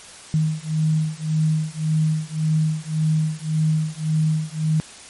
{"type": "beating tone pair", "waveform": "sine", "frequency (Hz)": [155.56, 157.36], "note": ["D#3", "D#3"], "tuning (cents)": [0, 20], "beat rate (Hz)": 1.8, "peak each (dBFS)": -21, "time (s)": [0.34, 4.8], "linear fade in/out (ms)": 0, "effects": ["white hiss -41 dBFS RMS until 5.09 s", "MP3 48 kbps"]}